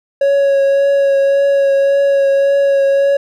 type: tone with vibrato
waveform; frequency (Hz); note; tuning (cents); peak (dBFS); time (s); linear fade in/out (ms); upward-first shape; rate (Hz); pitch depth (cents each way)
triangle; 554.4; C#5; 0; -7; 0.21-3.17; 5; triangle; 1.8; 17
effects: none